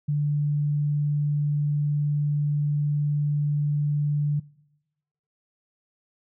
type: tone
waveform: sine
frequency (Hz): 146.83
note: D3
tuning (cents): 0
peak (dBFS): -21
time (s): 0.08-4.4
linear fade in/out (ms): 10
effects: noise-tail reverb RT60 1.0 s tail -24 dB re dry